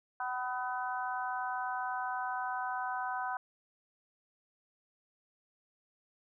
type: harmonic tone with a mistuned harmonic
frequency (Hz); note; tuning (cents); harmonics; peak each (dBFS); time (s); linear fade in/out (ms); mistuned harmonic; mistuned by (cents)
252; B3; +35; 3 / 4 / 5 / 6; -37 / -38 / -42 / -40; 0.2-3.37; 2; 4; -20
effects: none